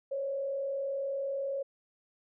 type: tone with frequency modulation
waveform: sine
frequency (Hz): 549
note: C#5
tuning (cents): -17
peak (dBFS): -31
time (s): 0.11-1.63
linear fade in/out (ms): 10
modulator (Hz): 40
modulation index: 0.51
effects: none